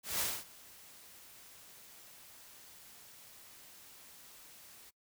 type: noise with ADSR envelope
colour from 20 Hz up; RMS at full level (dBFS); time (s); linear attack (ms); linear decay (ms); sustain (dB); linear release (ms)
white; -33; 0.03-4.91; 170; 240; -23; 22
effects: noise-tail reverb RT60 0.1 s tail -22 dB re dry